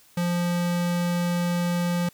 square tone, 174.61 Hz, F3, in tune, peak -23 dBFS, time 0.17-2.09 s, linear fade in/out 5 ms, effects white hiss -56 dBFS RMS until 2.13 s

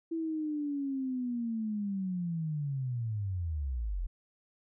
sine linear sweep, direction down, 331.4 to 38.89 Hz, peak -31 dBFS, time 0.11-4.07 s, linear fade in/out 10 ms, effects none

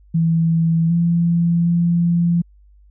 sine tone with pitch steps, 164.4 / 170 / 171.3 Hz, E3 / F3 / F3, -4 / -46 / -33 cents, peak -13 dBFS, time 0.14-2.42 s, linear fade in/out 10 ms, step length 760 ms, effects added 50 Hz sine -46 dBFS peak until 2.9 s

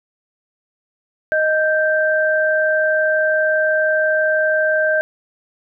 sine tone pair together, 622.3 / 1568.1 Hz, D#5 / G6, 0 / 0 cents, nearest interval octave + major third, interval 1600 cents, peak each -16 / -17 dBFS, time 1.32-5.01 s, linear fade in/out 0 ms, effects none

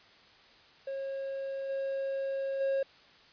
triangle tone with level steps, 543 Hz, C#5, 36 cents flat, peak -32 / -29 / -25 dBFS, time 0.87-2.83 s, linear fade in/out 5 ms, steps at 1.69 / 2.6 s, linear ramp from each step 10 ms, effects white hiss -58 dBFS RMS until 3.32 s + resampled to 11025 Hz

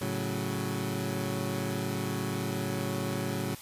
20% pulse chord, F# minor, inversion first, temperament equal, 110 / 138.59 / 185 Hz, A2 / C#3 / F#3, 0 / 0 / 0 cents, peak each -30 dBFS, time 0.01-3.55 s, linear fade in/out 5 ms, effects white hiss -47 dBFS RMS until 3.61 s + resampled to 32000 Hz

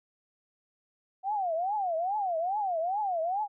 sine tone with vibrato, 740 Hz, F#5, in tune, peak -27 dBFS, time 1.23-3.48 s, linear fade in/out 50 ms, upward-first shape triangle, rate 2.4 Hz, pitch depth 280 cents each way, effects none

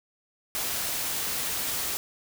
white noise, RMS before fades -30 dBFS, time 0.55-1.97 s, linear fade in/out 0 ms, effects none

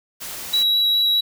white noise, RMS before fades -32 dBFS, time 0.2-0.64 s, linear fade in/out 20 ms
triangle tone with vibrato, 3892 Hz, B7, 26 cents flat, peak -14 dBFS, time 0.53-1.21 s, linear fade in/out 10 ms, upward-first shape sine, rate 4.8 Hz, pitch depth 9 cents each way
effects none

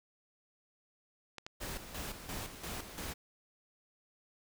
clicks, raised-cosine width 0.2 ms, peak -26 dBFS, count 2, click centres 1.383 / 1.465 s
pink noise with tremolo, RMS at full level -41 dBFS, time 1.6-3.14 s, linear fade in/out 20 ms, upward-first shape square, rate 2.9 Hz, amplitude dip 60%
effects none

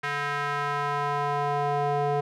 square tone with band-pass filter sweep, 144.4 Hz, D3, 29 cents flat, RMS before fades -27 dBFS, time 0.03-2.21 s, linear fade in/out 10 ms, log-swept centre 1700 to 610 Hz, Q 1.9, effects none

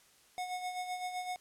square tone with tremolo, 729 Hz, F#5, 26 cents flat, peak -35 dBFS, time 0.38-1.36 s, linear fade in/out 0 ms, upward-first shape sine, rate 7.8 Hz, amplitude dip 55%, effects white hiss -64 dBFS RMS until 1.4 s + low-pass 11000 Hz 12 dB/octave

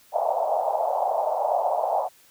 pink band-pass noise, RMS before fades -24 dBFS, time 0.12-2.09 s, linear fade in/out 50 ms, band 610 to 840 Hz, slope 48 dB/octave, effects white hiss -56 dBFS RMS until 2.3 s

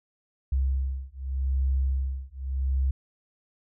sine beating tone pair, 66.1 / 66.94 Hz, C2 / C2, +18 / +40 cents, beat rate 0.84 Hz, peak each -27 dBFS, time 0.52-2.91 s, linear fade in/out 5 ms, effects none

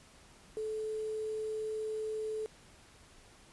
sine tone with quantisation, 433.7 Hz, A4, 25 cents flat, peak -34 dBFS, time 0.57-2.46 s, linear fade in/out 0 ms, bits 9, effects pink hiss -59 dBFS RMS until 3.52 s + resampled to 24000 Hz

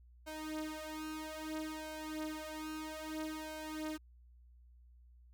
sawtooth tone with flanger, 311.1 Hz, D#4, in tune, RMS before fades -43 dBFS, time 0.26-3.98 s, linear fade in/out 20 ms, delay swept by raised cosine 1.9 to 5.7 ms, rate 0.61 Hz, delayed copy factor +0.9, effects added 60 Hz sine -58 dBFS peak until 5.33 s

